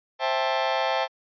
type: chord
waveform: sawtooth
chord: A minor seventh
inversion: first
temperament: just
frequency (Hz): 528 / 660 / 792 / 880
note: C5 / E5 / G5 / A5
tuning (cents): +16 / +2 / +18 / 0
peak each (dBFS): -24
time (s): 0.19-1.08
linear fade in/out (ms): 50
effects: resampled to 11025 Hz